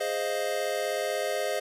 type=chord; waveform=square; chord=F minor seventh; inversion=first; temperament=equal; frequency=415.3 / 523.3 / 622.3 / 698.5 Hz; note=Ab4 / C5 / Eb5 / F5; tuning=0 / 0 / 0 / 0 cents; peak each=-35 / -33 / -32 / -36 dBFS; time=0-1.6 s; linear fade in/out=10 ms; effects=resampled to 32000 Hz + 10-bit